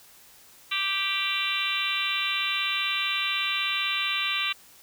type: harmonic tone with a mistuned harmonic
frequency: 392 Hz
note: G4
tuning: in tune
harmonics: 3 / 4 / 5 / 6 / 7 / 8 / 9 / 10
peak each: -34 / -38 / -37 / -30 / -31 / -34 / -33 / -33 dBFS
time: 0.71-4.53 s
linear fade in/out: 10 ms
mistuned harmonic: 8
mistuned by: -34 cents
effects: white hiss -53 dBFS RMS until 4.82 s